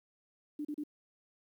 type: tone bursts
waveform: sine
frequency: 297.1 Hz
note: D4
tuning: 20 cents sharp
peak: -35 dBFS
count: 3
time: 0.59-0.837 s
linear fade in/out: 5 ms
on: 59 ms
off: 35 ms
effects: 11-bit